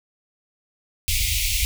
pink band-stop noise, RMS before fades -22 dBFS, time 1.08-1.65 s, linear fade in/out 0 ms, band 100 to 2100 Hz, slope 96 dB/octave, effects none

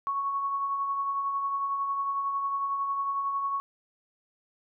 sine tone with tremolo, 1108.7 Hz, C#6, in tune, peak -25 dBFS, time 0.07-3.6 s, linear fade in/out 0 ms, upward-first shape triangle, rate 11 Hz, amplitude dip 40%, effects none

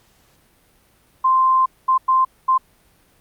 sine tone bursts at uneven times, 1044 Hz, C6, 4 cents flat, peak -12 dBFS, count 4, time 1.24-1.66 / 1.88-1.98 / 2.08-2.25 / 2.48-2.58 s, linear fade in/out 10 ms, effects pink hiss -57 dBFS RMS until 3.2 s + Opus 48 kbps

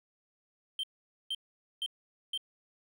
triangle tone bursts, 3136 Hz, G7, in tune, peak -30 dBFS, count 4, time 0.79-2.376 s, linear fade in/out 2 ms, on 44 ms, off 470 ms, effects none

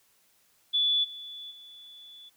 sine tone with level steps, 3450 Hz, A7, 35 cents flat, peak -22 / -39 / -46 dBFS, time 0.73-2.3 s, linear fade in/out 20 ms, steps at 1.03 / 1.5 s, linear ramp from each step 20 ms, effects white hiss -66 dBFS RMS until 2.36 s

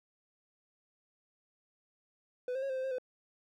triangle tone with pitch steps, 499.1 / 529 / 547 / 523 / 520 / 531 / 507 Hz, B4 / C5 / C#5 / C5 / C5 / C5 / B4, +18 / +19 / -23 / -1 / -11 / +25 / +45 cents, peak -31 dBFS, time 2.48-2.984 s, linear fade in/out 2 ms, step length 72 ms, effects none

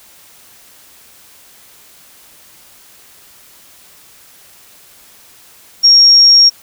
sine tone, 5570 Hz, F8, 5 cents flat, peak -3 dBFS, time 5.83-6.5 s, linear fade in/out 20 ms, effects white hiss -43 dBFS RMS until 6.62 s

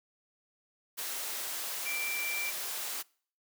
sine tone in noise, 2349 Hz, D7, in tune, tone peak -34 dBFS, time 1.85-2.51 s, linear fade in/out 20 ms, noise white, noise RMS -37 dBFS, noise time 0.97-3.03 s, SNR 0 dB, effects noise-tail reverb RT60 0.5 s tail -25 dB re dry + high-pass 400 Hz 12 dB/octave

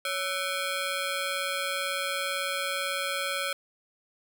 15% pulse ring-modulated tone, 940 Hz, A#5, 14 cents sharp, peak -19 dBFS, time 0.05-3.53 s, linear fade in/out 2 ms, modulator 381 Hz, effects none

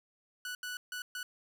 sawtooth tone bursts at uneven times, 1480 Hz, F#6, in tune, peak -34 dBFS, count 4, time 0.45-0.55 / 0.63-0.77 / 0.92-1.02 / 1.15-1.23 s, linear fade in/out 2 ms, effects none

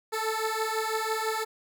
15% pulse beating tone pair, 437.2 / 443.2 Hz, A4 / A4, -11 / +13 cents, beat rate 6 Hz, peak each -24 dBFS, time 0.12-1.45 s, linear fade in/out 20 ms, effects none

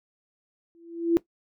sine tone with exponential growth, 336.6 Hz, E4, 36 cents sharp, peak -14 dBFS, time 0.75-1.17 s, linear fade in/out 0 ms, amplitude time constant 90 ms, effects noise-tail reverb RT60 0.1 s tail -17 dB re dry

